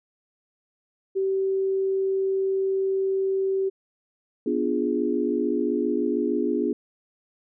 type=tone; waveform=sine; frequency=385.3 Hz; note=G4; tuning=30 cents flat; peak=-21 dBFS; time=1.15-3.7 s; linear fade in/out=20 ms
type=chord; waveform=sine; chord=B diminished seventh; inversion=none; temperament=equal; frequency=246.9 / 293.7 / 349.2 / 415.3 Hz; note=B3 / D4 / F4 / Ab4; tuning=0 / 0 / 0 / 0 cents; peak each=-27 dBFS; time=4.46-6.73 s; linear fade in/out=5 ms
effects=none